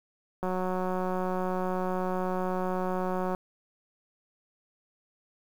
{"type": "click train", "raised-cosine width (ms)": 1, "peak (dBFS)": -18, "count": 538, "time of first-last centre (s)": [0.43, 3.348], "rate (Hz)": 184, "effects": ["8-bit"]}